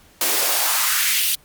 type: noise with high-pass filter sweep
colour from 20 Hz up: white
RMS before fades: -19 dBFS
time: 0.21-1.35 s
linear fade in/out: 2 ms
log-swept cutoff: 300 to 3400 Hz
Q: 1.9
effects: pink hiss -52 dBFS RMS until 1.44 s + Opus 48 kbps